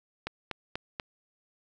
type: click train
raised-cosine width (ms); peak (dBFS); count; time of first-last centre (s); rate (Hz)
0.3; -17; 4; 0.27-0.998; 4.12
effects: none